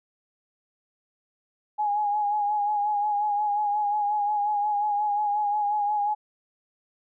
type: tone with vibrato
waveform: sine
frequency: 830.6 Hz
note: G#5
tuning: in tune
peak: -22 dBFS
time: 1.78-6.15 s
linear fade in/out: 20 ms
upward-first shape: sine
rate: 5.6 Hz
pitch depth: 37 cents each way
effects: none